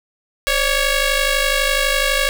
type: ring-modulated tone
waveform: 10% pulse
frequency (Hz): 558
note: C#5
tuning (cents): +11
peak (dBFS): -4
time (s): 0.47-2.29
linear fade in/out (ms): 0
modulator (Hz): 1090
effects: none